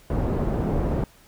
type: low-pass noise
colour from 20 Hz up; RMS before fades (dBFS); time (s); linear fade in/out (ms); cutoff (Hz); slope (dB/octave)
pink; -24; 0.1-1.04; 2; 600; 12
effects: pink hiss -54 dBFS RMS until 1.27 s